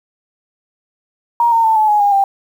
sine tone with pitch steps, 942 / 914.7 / 888.1 / 862.3 / 837.3 / 813 / 789.4 Hz, A#5 / A#5 / A5 / A5 / G#5 / G#5 / G5, +18 / -33 / +16 / -35 / +14 / -37 / +12 cents, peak -9 dBFS, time 1.4-2.24 s, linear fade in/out 2 ms, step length 120 ms, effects 7-bit

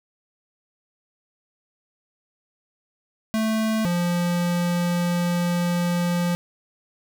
square tone pair in turn, 220 / 174.61 Hz, A3 / F3, 0 / 0 cents, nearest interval major third, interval 400 cents, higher first, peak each -21 dBFS, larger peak neither, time 3.34-3.85 / 3.85-6.35 s, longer second, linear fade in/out 0 ms, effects none

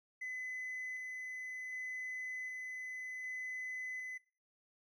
triangle tone with tremolo, 2018 Hz, B6, 37 cents sharp, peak -37 dBFS, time 0.21-4.18 s, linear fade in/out 10 ms, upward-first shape square, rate 0.66 Hz, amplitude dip 25%, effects noise-tail reverb RT60 0.3 s tail -18 dB re dry + tanh soft clip ceiling -36 dBFS

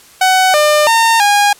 sawtooth tone with pitch steps, 750 / 600 / 912 / 818 Hz, F#5 / D5 / A#5 / G#5, +23 / +37 / -38 / -26 cents, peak -4 dBFS, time 0.21-1.53 s, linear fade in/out 5 ms, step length 330 ms, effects white hiss -42 dBFS RMS until 1.59 s + low-pass 12000 Hz 12 dB/octave

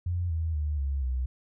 sine tone with pitch steps, 87.9 / 81.07 / 74.77 / 68.96 / 63.61 Hz, F2 / E2 / D2 / C#2 / C2, +12 / -28 / +32 / -8 / -48 cents, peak -26 dBFS, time 0.06-1.26 s, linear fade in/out 5 ms, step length 240 ms, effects none

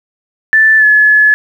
sine tone with pitch glide, 1760 to 1709.9 Hz, A6 to A6, 0 to -50 cents, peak -4 dBFS, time 0.53-1.34 s, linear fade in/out 0 ms, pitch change -50 cents, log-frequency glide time 0.78-0.85 s, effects 7-bit

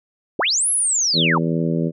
sine linear two-way sweep, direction up then down, 198.9 to 11175 to 817 Hz, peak -16 dBFS, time 0.39-1.38 s, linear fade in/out 2 ms, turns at 0.7 s
harmonic tone, 82.41 Hz, E2, in tune, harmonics 2 / 3 / 4 / 5 / 6 / 7, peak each -20 / -24 / -26 / -28 / -30 / -31 dBFS, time 1.13-1.92 s, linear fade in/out 50 ms
effects none

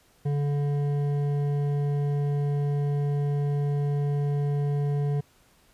sine tone with hard clipping, 143.9 Hz, D3, 35 cents flat, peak -25 dBFS, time 0.25-5.21 s, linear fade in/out 10 ms, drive 9 dB, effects pink hiss -61 dBFS RMS until 5.73 s + resampled to 32000 Hz

